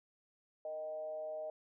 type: tone with frequency modulation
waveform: sine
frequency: 622.3 Hz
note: D#5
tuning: in tune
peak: -39 dBFS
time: 0.65-1.5 s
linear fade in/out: 2 ms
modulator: 160 Hz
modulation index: 0.43
effects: none